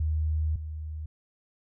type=tone pair in turn; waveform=sine; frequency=77.78 / 77.46 Hz; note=D#2 / D#2; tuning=0 / -7 cents; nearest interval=unison; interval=7 cents; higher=first; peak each=-24 / -33 dBFS; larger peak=first; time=0-0.56 / 0.56-1.06 s; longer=first; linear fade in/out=5 ms; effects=none